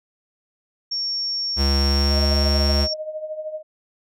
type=tone; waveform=sine; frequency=5500 Hz; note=F8; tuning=27 cents flat; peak=-22 dBFS; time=0.91-2.94 s; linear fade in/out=10 ms
type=tone with pitch glide; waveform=square; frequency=69.3 to 71.25 Hz; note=C#2 to C#2; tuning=0 to +48 cents; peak=-18 dBFS; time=1.56-2.88 s; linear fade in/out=50 ms; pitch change=+48 cents; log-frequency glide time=1.87-2.22 s
type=tone with tremolo; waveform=sine; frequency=620 Hz; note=D#5; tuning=6 cents flat; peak=-24 dBFS; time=2.07-3.63 s; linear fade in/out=50 ms; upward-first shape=triangle; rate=13 Hz; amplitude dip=75%
effects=none